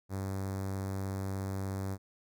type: tone with notch filter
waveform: sawtooth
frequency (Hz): 96.7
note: G2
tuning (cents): -23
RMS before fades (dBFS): -36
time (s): 0.09-1.98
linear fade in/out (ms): 50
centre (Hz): 2900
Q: 0.66
effects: none